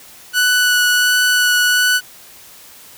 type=tone with vibrato; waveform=sawtooth; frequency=1480 Hz; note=F#6; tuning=in tune; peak=-8 dBFS; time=0.33-2.01 s; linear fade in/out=50 ms; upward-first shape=sine; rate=1.4 Hz; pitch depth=10 cents each way; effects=white hiss -41 dBFS RMS until 2.97 s